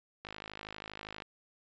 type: click train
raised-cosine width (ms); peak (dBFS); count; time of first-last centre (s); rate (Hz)
0.3; -26; 52; 0.25-1.221; 52.5
effects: resampled to 16000 Hz